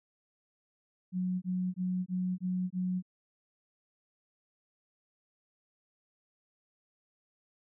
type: tone bursts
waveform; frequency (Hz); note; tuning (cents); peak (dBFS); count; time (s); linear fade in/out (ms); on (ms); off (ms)
sine; 182.9; F#3; -20; -29; 6; 1.12-3.025; 50; 300; 21
effects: none